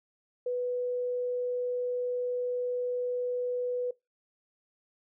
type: tone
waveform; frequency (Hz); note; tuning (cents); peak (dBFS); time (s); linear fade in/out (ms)
sine; 493.9; B4; 0; -28; 0.46-3.91; 5
effects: noise-tail reverb RT60 0.2 s tail -22 dB re dry